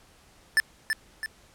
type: tone with echo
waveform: square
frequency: 1760 Hz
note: A6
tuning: in tune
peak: -18 dBFS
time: 0.57-0.6 s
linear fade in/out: 0 ms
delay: 330 ms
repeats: 2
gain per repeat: -6 dB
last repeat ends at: 1.26 s
effects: pink hiss -57 dBFS RMS until 1.54 s + low-pass 11000 Hz 12 dB/octave